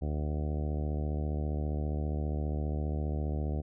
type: harmonic tone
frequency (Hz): 74.9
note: D2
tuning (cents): +35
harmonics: 1 / 2 / 3 / 4 / 5 / 6 / 7 / 8 / 9 / 10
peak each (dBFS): -31 / -37 / -41 / -43 / -45 / -47 / -48 / -49 / -50 / -51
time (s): 0.01-3.62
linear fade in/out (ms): 20
effects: none